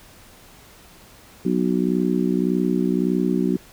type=harmonic tone; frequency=61.74 Hz; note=B1; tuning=in tune; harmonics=3 / 4 / 5 / 6; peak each=-22 / -23 / -24 / -25 dBFS; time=1.45-3.57 s; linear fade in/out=5 ms; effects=pink hiss -48 dBFS RMS until 3.72 s